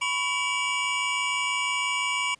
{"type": "tone cluster", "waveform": "square", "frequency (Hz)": [997, 1103, 2296, 2826], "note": ["B5", "C#6", "D7", "F7"], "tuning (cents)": [16, -9, -40, 20], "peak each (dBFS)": [-32, -35, -28, -32], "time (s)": [0.01, 2.35], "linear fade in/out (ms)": 10, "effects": ["pink hiss -61 dBFS RMS until 2.39 s", "resampled to 22050 Hz"]}